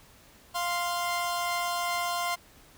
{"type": "tone pair together", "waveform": "sawtooth", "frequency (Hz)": [698.5, 1046.5], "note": ["F5", "C6"], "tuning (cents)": [0, 0], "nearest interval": "perfect fifth", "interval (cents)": 700, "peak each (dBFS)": [-27, -27], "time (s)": [0.54, 2.36], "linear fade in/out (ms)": 20, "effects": ["pink hiss -56 dBFS RMS until 2.77 s"]}